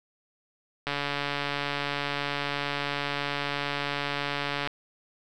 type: click train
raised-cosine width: 0.3 ms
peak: -13 dBFS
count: 545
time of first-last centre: 0.87-4.674 s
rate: 143 Hz
effects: none